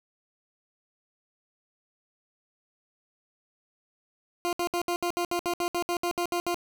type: tone bursts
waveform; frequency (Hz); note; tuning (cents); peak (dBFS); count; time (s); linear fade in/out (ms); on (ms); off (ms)
20% pulse; 349.2; F4; 0; -21; 15; 4.45-6.544; 0; 78; 66
effects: none